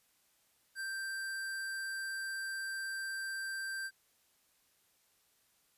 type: tone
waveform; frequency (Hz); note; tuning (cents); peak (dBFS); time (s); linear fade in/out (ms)
square; 1571; G6; +3; -38; 0.75-3.91; 50
effects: white hiss -72 dBFS RMS until 5.77 s + resampled to 32000 Hz